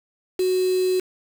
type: tone with quantisation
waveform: sine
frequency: 370 Hz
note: F#4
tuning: in tune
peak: -18 dBFS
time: 0.39-1 s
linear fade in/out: 5 ms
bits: 5
effects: none